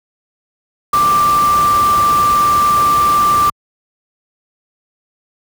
sine tone in noise, 1179 Hz, D6, 6 cents sharp, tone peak -9 dBFS, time 0.93-3.5 s, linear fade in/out 5 ms, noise pink, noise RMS -23 dBFS, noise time 0.93-3.5 s, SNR +11 dB, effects high-pass 60 Hz 12 dB/octave

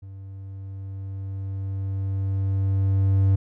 triangle tone with level ramp, 97 Hz, G2, 18 cents flat, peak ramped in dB -35 to -13 dBFS, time 0.02-3.36 s, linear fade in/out 10 ms, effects none

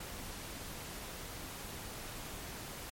pink noise, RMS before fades -45 dBFS, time 0-2.9 s, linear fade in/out 5 ms, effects MP3 64 kbps

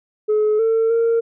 sine tone with pitch steps, 426.4 / 450.2 / 460.5 Hz, G#4 / A4 / A#4, +46 / +40 / -21 cents, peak -12 dBFS, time 0.28-1.21 s, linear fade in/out 20 ms, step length 310 ms, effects tanh soft clip ceiling -12 dBFS

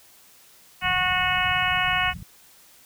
harmonic tone, 365.9 Hz, F#4, 19 cents flat, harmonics 2 / 3 / 4 / 5 / 6 / 7 / 8, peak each -28 / -28 / -28 / -28 / -28 / -28 / -28 dBFS, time 0.81-2.14 s, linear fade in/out 50 ms
white low-pass noise, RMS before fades -38 dBFS, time 0.82-2.23 s, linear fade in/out 2 ms, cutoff 180 Hz, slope 48 dB/octave
effects white hiss -53 dBFS RMS until 2.85 s

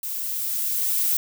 violet noise with level ramp, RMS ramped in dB -30 to -21 dBFS, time 0.03-1.17 s, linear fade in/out 2 ms, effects none

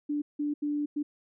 sine tone bursts at uneven times, 293.7 Hz, D4, in tune, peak -27 dBFS, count 4, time 0.09-0.22 / 0.39-0.54 / 0.62-0.86 / 0.96-1.03 s, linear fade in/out 10 ms, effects none

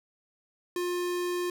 square tone, 354.7 Hz, F4, 27 cents sharp, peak -29 dBFS, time 0.76-1.5 s, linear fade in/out 2 ms, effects none

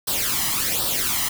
white noise with flanger, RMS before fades -23 dBFS, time 0.07-1.29 s, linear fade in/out 10 ms, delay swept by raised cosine 0.22 to 1.01 ms, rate 1.3 Hz, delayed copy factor +0.7, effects none

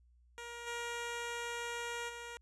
10% pulse tone with level steps, 473 Hz, A#4, 25 cents sharp, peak -36 / -30 / -36 dBFS, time 0.38-2.37 s, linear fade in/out 0 ms, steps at 0.66 / 2.08 s, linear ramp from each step 20 ms, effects added 60 Hz sine -63 dBFS peak until 2.41 s + resampled to 24000 Hz

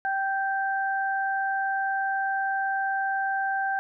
sine tone pair together, 778.1 / 1568 Hz, G5 / G6, -13 / 0 cents, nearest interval octave, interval 1213 cents, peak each -26 / -28 dBFS, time 0.05-3.79 s, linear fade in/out 0 ms, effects none

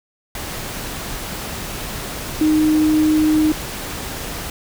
sine tone in noise, 308.9 Hz, D#4, 12 cents flat, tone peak -12 dBFS, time 2.41-3.52 s, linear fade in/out 2 ms, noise pink, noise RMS -28 dBFS, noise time 0.35-4.5 s, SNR +13 dB, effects none

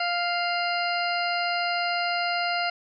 harmonic tone, 698.5 Hz, F5, in tune, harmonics 1 / 2 / 3 / 4 / 6 / 7, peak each -27 / -30 / -32 / -33 / -35 / -35 dBFS, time 0-2.7 s, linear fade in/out 5 ms, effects none

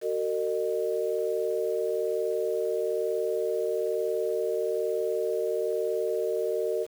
sine tone cluster, 374.5 / 455.6 / 611 Hz, F#4 / A#4 / D#5, +21 / -40 / -32 cents, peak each -31 / -28 / -31 dBFS, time 0.01-6.87 s, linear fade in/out 50 ms, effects 8-bit

